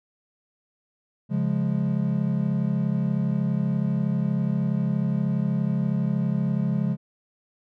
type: chord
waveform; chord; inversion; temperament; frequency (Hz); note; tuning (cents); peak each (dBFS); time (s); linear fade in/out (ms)
triangle; Db major; none; equal with one note detuned; 138.59 / 175.32 / 207.7; Db3 / F3 / Ab3; 0 / +7 / 0; -24; 1.29-6.97; 50
effects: none